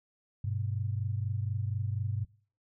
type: tone pair together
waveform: sine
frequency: 99.8 / 123.94 Hz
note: G2 / B2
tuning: +32 / +7 cents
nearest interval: major third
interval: 375 cents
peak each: -31 / -35 dBFS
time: 0.44-2.25 s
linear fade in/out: 5 ms
effects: noise-tail reverb RT60 0.4 s tail -20 dB re dry